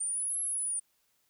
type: exponential two-way sweep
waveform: sine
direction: up then down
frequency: 8880 to 11175 to 9210 Hz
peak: -30 dBFS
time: 0-0.8 s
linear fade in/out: 10 ms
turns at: 0.4 s
effects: white hiss -73 dBFS RMS until 1.29 s